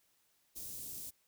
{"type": "band-stop noise", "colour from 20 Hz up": "white", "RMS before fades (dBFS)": -45, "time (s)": [0.55, 1.11], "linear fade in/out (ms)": 20, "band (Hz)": [330, 6500], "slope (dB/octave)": 12, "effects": ["white hiss -74 dBFS RMS until 1.27 s"]}